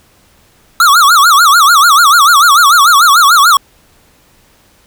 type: tone with vibrato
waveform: square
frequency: 1259 Hz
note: D#6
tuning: 20 cents sharp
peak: -4 dBFS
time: 0.8-3.57 s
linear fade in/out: 2 ms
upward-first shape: sine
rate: 6.8 Hz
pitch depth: 230 cents each way
effects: pink hiss -48 dBFS RMS until 4.86 s